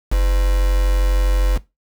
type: tone with quantisation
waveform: sine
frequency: 46.25 Hz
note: F#1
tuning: in tune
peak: -12 dBFS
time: 0.11-1.58 s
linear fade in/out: 20 ms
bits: 4
effects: noise-tail reverb RT60 0.2 s tail -18 dB re dry